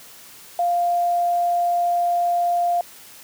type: tone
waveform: sine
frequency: 698.5 Hz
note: F5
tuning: in tune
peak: -17 dBFS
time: 0.59-2.81 s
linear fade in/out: 2 ms
effects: white hiss -44 dBFS RMS until 3.23 s + high-pass 60 Hz 12 dB/octave